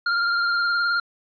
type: tone with vibrato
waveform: square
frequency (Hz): 1396.9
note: F6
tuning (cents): 0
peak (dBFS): -20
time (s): 0.06-1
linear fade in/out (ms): 5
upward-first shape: sine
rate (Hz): 19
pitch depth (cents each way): 25
effects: resampled to 11025 Hz + 10-bit